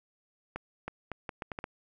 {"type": "accelerating click train", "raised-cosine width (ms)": 0.5, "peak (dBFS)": -21, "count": 8, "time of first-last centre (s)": [0.56, 1.641], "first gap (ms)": 320, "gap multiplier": 0.74, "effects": []}